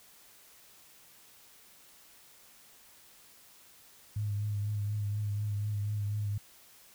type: tone with vibrato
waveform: sine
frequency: 103.83 Hz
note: G#2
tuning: in tune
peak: -30 dBFS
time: 4.16-6.38 s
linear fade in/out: 5 ms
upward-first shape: triangle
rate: 4.1 Hz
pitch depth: 37 cents each way
effects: white hiss -58 dBFS RMS until 6.94 s